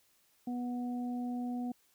harmonic tone, 245 Hz, B3, 14 cents flat, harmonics 1 / 2 / 3, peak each -34 / -52 / -45 dBFS, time 0.47-1.72 s, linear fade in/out 5 ms, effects white hiss -70 dBFS RMS until 1.94 s

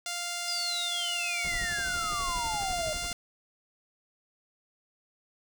5% pulse tone, 698.5 Hz, F5, in tune, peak -21 dBFS, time 0.06-3.13 s, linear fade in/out 2 ms
sine exponential sweep, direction down, 5020 to 610 Hz, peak -31 dBFS, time 0.48-2.93 s, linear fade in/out 0 ms
brown noise with tremolo, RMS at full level -37 dBFS, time 1.44-3.12 s, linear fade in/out 0 ms, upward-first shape triangle, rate 12 Hz, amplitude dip 85%
effects none

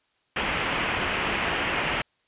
white low-pass noise, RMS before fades -27 dBFS, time 0.36-2.02 s, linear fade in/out 5 ms, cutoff 3000 Hz, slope 48 dB/octave, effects white hiss -69 dBFS RMS until 2.27 s + resampled to 8000 Hz

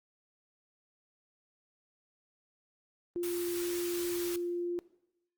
sine tone, 349.2 Hz, F4, in tune, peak -31 dBFS, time 3.16-4.79 s, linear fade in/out 0 ms
white band-stop noise, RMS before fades -41 dBFS, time 3.23-4.36 s, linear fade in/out 2 ms, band 140 to 910 Hz, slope 24 dB/octave
effects noise-tail reverb RT60 0.8 s tail -18 dB re dry + Opus 24 kbps

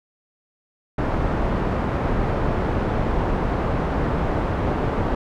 pink low-pass noise, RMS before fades -22 dBFS, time 0.98-5.15 s, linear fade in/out 5 ms, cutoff 1100 Hz, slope 12 dB/octave, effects none

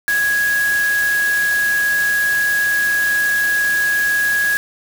sine tone in noise, 1661.2 Hz, G#6, in tune, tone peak -14 dBFS, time 0.08-4.57 s, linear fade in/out 0 ms, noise white, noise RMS -27 dBFS, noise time 0.08-4.57 s, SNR +10 dB, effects none

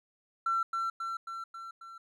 triangle tone with echo, 1349 Hz, E6, 40 cents sharp, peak -23 dBFS, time 0.46-0.63 s, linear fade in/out 5 ms, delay 270 ms, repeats 5, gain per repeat -4 dB, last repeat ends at 1.98 s, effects tanh soft clip ceiling -24 dBFS

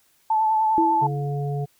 sine tone with vibrato, 875 Hz, A5, 10 cents flat, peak -17 dBFS, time 0.3-1.07 s, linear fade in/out 5 ms, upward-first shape triangle, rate 10 Hz, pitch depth 32 cents each way
sine tone with exponential decay, 329.6 Hz, E4, in tune, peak -17 dBFS, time 0.78-1.43 s, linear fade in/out 0 ms, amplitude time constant 140 ms
harmonic tone, 142.5 Hz, C#3, 48 cents sharp, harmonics 1 / 3 / 5, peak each -24 / -32 / -34 dBFS, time 1.01-1.66 s, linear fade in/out 20 ms
effects white hiss -62 dBFS RMS until 1.79 s

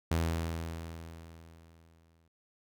sawtooth tone with exponential decay, 82.41 Hz, E2, in tune, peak -23 dBFS, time 0.11-2.28 s, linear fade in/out 5 ms, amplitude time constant 470 ms, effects none

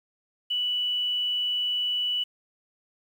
sine tone with quantisation, 2960 Hz, F#7, in tune, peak -24 dBFS, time 0.5-2.24 s, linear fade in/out 10 ms, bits 9, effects none

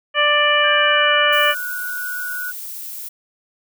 harmonic tone, 590 Hz, D5, 8 cents sharp, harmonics 1 / 2 / 3 / 4 / 5, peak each -20 / -19 / -18 / -21 / -19 dBFS, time 0.14-1.55 s, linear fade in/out 50 ms
sine tone with pitch glide, 1600 to 1467.2 Hz, G6 to F#6, +35 to -15 cents, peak -24 dBFS, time 0.63-2.52 s, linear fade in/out 20 ms, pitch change -150 cents, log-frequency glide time 0.76-1.15 s
violet noise, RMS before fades -31 dBFS, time 1.32-3.09 s, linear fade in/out 10 ms
effects none

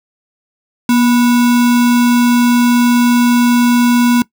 sine tone with sample-and-hold, 240.4 Hz, B3, 46 cents flat, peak -7 dBFS, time 0.89-4.22 s, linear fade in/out 2 ms, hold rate 1225 Hz, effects noise-tail reverb RT60 0.1 s tail -20 dB re dry

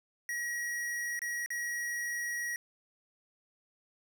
square tone with dropouts, 1907 Hz, A#6, 39 cents sharp, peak -34 dBFS, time 0.29-2.56 s, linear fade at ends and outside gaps 1 ms, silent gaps 1.192-1.218 / 1.461-1.504 s, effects none

